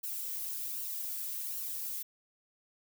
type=noise with flanger; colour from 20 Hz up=violet; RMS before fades=-38 dBFS; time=0.03-2.03 s; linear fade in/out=10 ms; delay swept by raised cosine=0.7 to 2.4 ms; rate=1.3 Hz; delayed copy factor=+0.55; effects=none